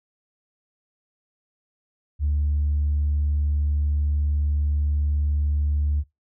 sine tone, 73.42 Hz, D2, in tune, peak -18 dBFS, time 2.19-6.04 s, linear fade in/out 50 ms, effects noise-tail reverb RT60 0.2 s tail -23 dB re dry + tanh soft clip ceiling -16 dBFS

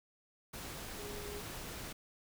sine tone in noise, 411.2 Hz, G#4, 17 cents flat, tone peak -46 dBFS, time 0.98-1.41 s, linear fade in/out 10 ms, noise pink, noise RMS -45 dBFS, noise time 0.53-1.93 s, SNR -4 dB, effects none

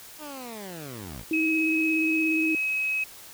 15% pulse linear sweep, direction down, 313.4 to 43.34 Hz, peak -31 dBFS, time 0.18-1.25 s, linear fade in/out 50 ms
sine tone with vibrato, 318.6 Hz, D#4, 41 cents sharp, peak -24 dBFS, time 1.31-2.55 s, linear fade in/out 2 ms, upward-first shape square, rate 17 Hz, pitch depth 16 cents each way
sine tone, 2554 Hz, D#7, 45 cents sharp, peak -24 dBFS, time 1.33-3.04 s, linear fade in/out 5 ms
effects white hiss -46 dBFS RMS until 3.33 s

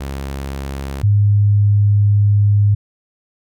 sawtooth / sine tone pair in turn, 68.5 / 102.63 Hz, C#2 / G#2, -20 / -20 cents, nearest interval perfect fifth, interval 700 cents, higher second, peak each -19 / -9 dBFS, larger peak second, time 0-1.03 / 1.03-2.75 s, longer second, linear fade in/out 10 ms, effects none

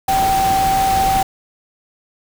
sine tone in noise, 773 Hz, G5, 24 cents flat, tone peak -13 dBFS, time 0.08-1.23 s, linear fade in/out 5 ms, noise pink, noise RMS -23 dBFS, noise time 0.08-1.23 s, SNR +7 dB, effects none

